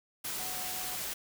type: tone in noise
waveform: sine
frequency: 740 Hz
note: F#5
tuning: in tune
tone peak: -45 dBFS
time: 0.39-0.96 s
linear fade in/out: 10 ms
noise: white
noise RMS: -37 dBFS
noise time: 0.24-1.14 s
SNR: -11 dB
effects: none